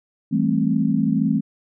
sine chord, A minor seventh, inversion second, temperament just, 165 / 198 / 220 / 264 Hz, E3 / G3 / A3 / C4, +2 / +18 / 0 / +16 cents, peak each -23 / -23 / -21 / -22 dBFS, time 0.31-1.41 s, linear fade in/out 20 ms, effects none

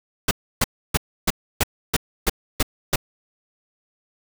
pink noise bursts, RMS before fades -18 dBFS, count 9, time 0.28-2.959 s, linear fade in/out 5 ms, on 31 ms, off 300 ms, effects none

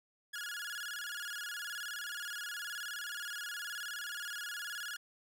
sawtooth tone with vibrato, 1549 Hz, G6, 21 cents flat, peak -36 dBFS, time 0.33-4.97 s, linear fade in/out 10 ms, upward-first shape square, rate 19 Hz, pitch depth 140 cents each way, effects none

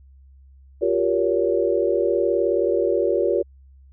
sine chord, G half-diminished seventh, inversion third, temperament just, 352.8 / 392 / 470.4 / 564.5 Hz, F4 / G4 / Bb4 / Db5, +18 / 0 / +16 / +31 cents, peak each -23 dBFS, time 0.81-3.43 s, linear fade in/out 20 ms, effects added 67 Hz sine -46 dBFS peak until 3.92 s

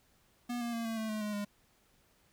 square tone with pitch steps, 242 / 236.3 / 230.8 / 225.4 / 220.1 / 215 / 209.9 / 205 Hz, B3 / A#3 / A#3 / A3 / A3 / A3 / G#3 / G#3, -35 / +24 / -17 / +42 / +1 / -40 / +19 / -22 cents, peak -35 dBFS, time 0.49-1.45 s, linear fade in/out 10 ms, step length 120 ms, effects pink hiss -69 dBFS RMS until 2.32 s

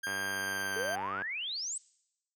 40% pulse tone with pitch glide, 1600 to 1570.7 Hz, G6 to G6, +35 to +3 cents, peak -33 dBFS, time 0.03-0.96 s, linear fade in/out 10 ms, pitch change -32 cents, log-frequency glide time 0.13-0.77 s
click train, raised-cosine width 0.5 ms, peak -24 dBFS, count 113, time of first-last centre 0.07-1.22 s, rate 97.4 Hz
sine exponential sweep, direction up, 419.1 to 8372 Hz, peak -34 dBFS, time 0.76-1.78 s, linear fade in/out 5 ms
effects noise-tail reverb RT60 0.9 s tail -24 dB re dry + high-pass 100 Hz 12 dB/octave

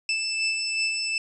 25% pulse beating tone pair, 2637 / 2639.7 Hz, E7 / E7, 0 / +2 cents, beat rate 2.7 Hz, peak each -28 / -21 dBFS, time 0.09-1.18 s, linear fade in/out 2 ms, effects resampled to 22050 Hz

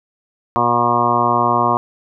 harmonic tone, 120 Hz, B2, 49 cents flat, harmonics 1 / 2 / 3 / 4 / 5 / 6 / 7 / 8 / 9 / 10, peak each -26 / -24 / -24 / -27 / -25 / -20 / -27 / -19 / -17 / -23 dBFS, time 0.56-1.77 s, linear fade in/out 0 ms, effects none

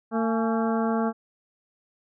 harmonic tone with a mistuned harmonic, 226.1 Hz, A3, 47 cents sharp, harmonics 1 / 2 / 3 / 4 / 5 / 6 / 7, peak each -24 / -29 / -31 / -32 / -35 / -36 / -41 dBFS, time 0.11-1.13 s, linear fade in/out 50 ms, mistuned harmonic 4, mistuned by -110 cents, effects none

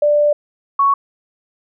sine tone pair in turn, 590 / 1111.8 Hz, D5 / C#6, +8 / +5 cents, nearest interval major seventh, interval 1097 cents, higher second, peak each -10 dBFS, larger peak neither, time 0.02-0.33 / 0.79-0.94 s, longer first, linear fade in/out 5 ms, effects none

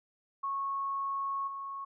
sine tone with level steps, 1100 Hz, C#6, 14 cents flat, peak -31 / -37 dBFS, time 0.43-1.85 s, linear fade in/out 10 ms, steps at 1.47 s, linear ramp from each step 10 ms, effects none

